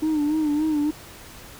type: tone with vibrato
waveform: sine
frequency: 303.4 Hz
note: D#4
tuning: 44 cents flat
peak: -17 dBFS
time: 0.02-0.91 s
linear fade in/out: 10 ms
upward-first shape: sine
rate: 3.5 Hz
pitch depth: 68 cents each way
effects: tanh soft clip ceiling -18 dBFS + pink hiss -43 dBFS RMS until 1.59 s